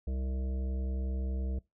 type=harmonic tone; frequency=65.1 Hz; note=C2; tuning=8 cents flat; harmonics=1 / 3 / 5 / 7 / 9 / 10; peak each=-31 / -43 / -49 / -48 / -54 / -56 dBFS; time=0.07-1.59 s; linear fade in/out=5 ms; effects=noise-tail reverb RT60 0.2 s tail -22 dB re dry